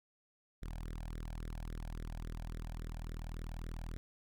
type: tone with flanger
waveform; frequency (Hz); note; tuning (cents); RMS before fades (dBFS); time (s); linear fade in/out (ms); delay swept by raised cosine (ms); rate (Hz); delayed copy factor
sawtooth; 40.22; E1; -42; -43; 0.62-3.97; 0; 0.53 to 1.29; 3.6; +0.95
effects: none